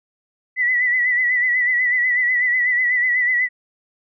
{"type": "tone with vibrato", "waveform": "sine", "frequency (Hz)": 1975.5, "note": "B6", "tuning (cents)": 0, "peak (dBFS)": -15, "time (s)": [0.56, 3.49], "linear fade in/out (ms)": 50, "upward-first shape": "sine", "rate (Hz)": 8.1, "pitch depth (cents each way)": 51, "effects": []}